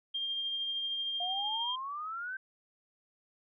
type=tone with tremolo; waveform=sine; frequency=3200 Hz; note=G7; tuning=35 cents sharp; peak=-31 dBFS; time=0.14-1.76 s; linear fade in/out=10 ms; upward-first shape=triangle; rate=13 Hz; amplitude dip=30%
type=exponential sweep; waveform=sine; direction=up; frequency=698.5 to 1568 Hz; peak=-36 dBFS; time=1.2-2.37 s; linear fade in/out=5 ms
effects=none